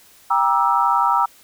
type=chord; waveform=sine; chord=E half-diminished seventh; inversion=first; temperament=just; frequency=791.1 / 949.3 / 1186.7 / 1318.5 Hz; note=G5 / Bb5 / D6 / E6; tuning=+16 / +31 / +18 / 0 cents; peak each=-21 / -18 / -23 / -19 dBFS; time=0.3-1.26 s; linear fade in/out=10 ms; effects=white hiss -50 dBFS RMS until 1.43 s